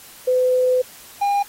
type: tone pair in turn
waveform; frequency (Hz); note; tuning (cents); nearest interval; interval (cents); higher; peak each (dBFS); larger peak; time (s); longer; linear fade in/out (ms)
sine / triangle; 506 / 807.6; B4 / G#5; +42 / -49; minor sixth; 809; second; -14; neither; 0.27-0.82 / 1.21-1.43; first; 10
effects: white hiss -43 dBFS RMS until 1.48 s + AAC 48 kbps